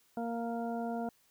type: harmonic tone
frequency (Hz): 232.8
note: A#3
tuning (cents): -2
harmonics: 1 / 2 / 3 / 4 / 6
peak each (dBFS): -36 / -41 / -38 / -48 / -51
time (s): 0.17-1.09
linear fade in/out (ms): 2
effects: white hiss -69 dBFS RMS until 1.3 s